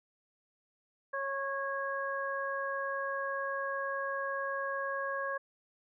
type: harmonic tone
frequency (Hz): 549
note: C#5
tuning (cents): -17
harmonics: 1 / 2 / 3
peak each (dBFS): -37 / -37 / -37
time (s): 1.13-5.38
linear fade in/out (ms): 10
effects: none